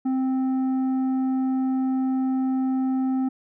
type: tone with tanh clipping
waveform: sine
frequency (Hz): 261.6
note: C4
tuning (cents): 0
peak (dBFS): -22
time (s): 0.05-3.29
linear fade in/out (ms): 10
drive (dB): 7
effects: none